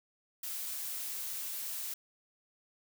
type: noise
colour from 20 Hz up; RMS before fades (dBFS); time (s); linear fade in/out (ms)
blue; -39; 0.43-1.94; 5
effects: none